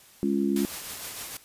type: harmonic tone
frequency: 69.3 Hz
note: C#2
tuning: in tune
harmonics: 3 / 4 / 5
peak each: -26 / -27 / -28 dBFS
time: 0.23-0.65 s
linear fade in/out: 0 ms
type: noise with tremolo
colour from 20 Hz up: white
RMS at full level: -35 dBFS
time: 0.56-1.37 s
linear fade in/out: 2 ms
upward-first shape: triangle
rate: 6.5 Hz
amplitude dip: 40%
effects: white hiss -54 dBFS RMS until 1.44 s + resampled to 32000 Hz